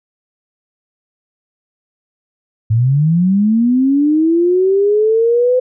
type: linear sweep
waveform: sine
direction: up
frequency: 106 to 510 Hz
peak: -9 dBFS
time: 2.7-5.6 s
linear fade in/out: 10 ms
effects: none